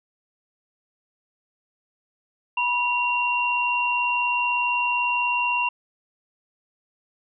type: tone pair together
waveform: sine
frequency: 975 / 2758 Hz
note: B5 / F7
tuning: -23 / -22 cents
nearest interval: octave + tritone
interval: 1801 cents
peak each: -23 dBFS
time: 2.57-5.69 s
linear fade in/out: 5 ms
effects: none